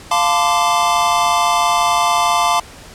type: chord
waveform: square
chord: D minor seventh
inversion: first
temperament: equal with one note detuned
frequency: 698.5 / 880 / 1024.4 / 1174.7 Hz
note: F5 / A5 / C6 / D6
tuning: 0 / 0 / -37 / 0 cents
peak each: -19 dBFS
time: 0.11-2.6 s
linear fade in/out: 5 ms
effects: pink hiss -38 dBFS RMS until 2.94 s + low-pass 10000 Hz 12 dB/octave